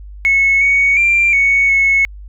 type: tone with pitch steps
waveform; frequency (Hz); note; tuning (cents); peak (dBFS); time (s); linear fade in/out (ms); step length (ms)
sine; 2195 / 2231 / 2370 / 2221 / 2194; C#7 / C#7 / D7 / C#7 / C#7; -18 / +11 / +15 / +3 / -18; -8; 0.25-2.05; 0; 360
effects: tanh soft clip ceiling -4 dBFS + added 50 Hz sine -30 dBFS peak until 2.28 s